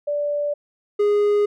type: tone pair in turn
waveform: sine / triangle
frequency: 584 / 413 Hz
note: D5 / G#4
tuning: -10 / -10 cents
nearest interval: tritone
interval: 600 cents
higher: first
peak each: -20 / -13 dBFS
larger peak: second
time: 0.07-0.54 / 0.99-1.46 s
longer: neither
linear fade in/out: 10 ms
effects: none